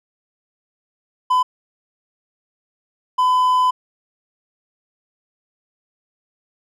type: tone bursts at uneven times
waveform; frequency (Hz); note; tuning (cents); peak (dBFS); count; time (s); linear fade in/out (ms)
triangle; 1008; B5; +35; -11; 2; 1.3-1.43 / 3.18-3.71; 10
effects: none